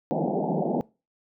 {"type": "band-pass noise", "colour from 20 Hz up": "pink", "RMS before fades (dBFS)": -26, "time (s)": [0.11, 0.81], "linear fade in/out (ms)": 0, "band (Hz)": [150, 850], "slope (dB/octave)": 96, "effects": ["noise-tail reverb RT60 0.3 s tail -23 dB re dry"]}